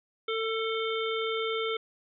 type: harmonic tone with a mistuned harmonic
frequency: 446.8 Hz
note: A4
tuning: 27 cents sharp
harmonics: 1 / 3 / 5 / 7 / 8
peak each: -30 / -35 / -37 / -38 / -39 dBFS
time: 0.28-1.77 s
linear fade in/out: 5 ms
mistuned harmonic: 5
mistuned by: -25 cents
effects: none